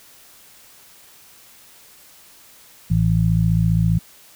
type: harmonic tone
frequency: 55 Hz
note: A1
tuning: in tune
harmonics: 1 / 2 / 3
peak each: -23 / -18 / -17 dBFS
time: 2.9-3.99 s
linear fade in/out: 10 ms
effects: white hiss -48 dBFS RMS until 4.35 s